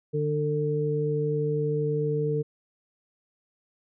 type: harmonic tone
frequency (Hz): 149.3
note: D3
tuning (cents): +29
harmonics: 1 / 2 / 3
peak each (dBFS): -27 / -36 / -26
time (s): 0.13-2.43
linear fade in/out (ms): 20
effects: none